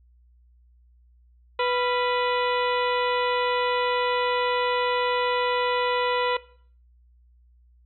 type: harmonic tone with a mistuned harmonic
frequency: 493.9 Hz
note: B4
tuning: in tune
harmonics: 1 / 2 / 3 / 4 / 5 / 6 / 7 / 8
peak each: -24 / -26 / -32 / -33 / -33 / -35 / -37 / -39 dBFS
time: 1.59-6.37 s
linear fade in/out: 5 ms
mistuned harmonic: 3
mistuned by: -120 cents
effects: noise-tail reverb RT60 0.5 s tail -19 dB re dry + added 60 Hz sine -54 dBFS peak until 7.85 s